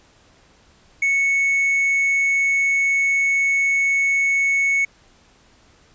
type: tone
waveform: triangle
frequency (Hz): 2211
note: C#7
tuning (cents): -5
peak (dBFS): -14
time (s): 1.02-4.85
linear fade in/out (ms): 5
effects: pink hiss -54 dBFS RMS until 5.94 s + resampled to 16000 Hz